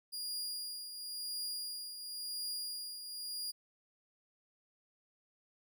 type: tone with tremolo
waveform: sawtooth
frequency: 4842 Hz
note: D#8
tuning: 48 cents flat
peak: -34 dBFS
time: 0.12-3.52 s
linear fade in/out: 20 ms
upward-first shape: triangle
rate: 0.95 Hz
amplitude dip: 60%
effects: none